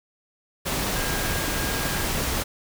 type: tone in noise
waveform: sine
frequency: 1622 Hz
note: G#6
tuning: 41 cents flat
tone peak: -34 dBFS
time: 0.95-2.06 s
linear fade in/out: 20 ms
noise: pink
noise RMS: -26 dBFS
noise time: 0.65-2.44 s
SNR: -11 dB
effects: none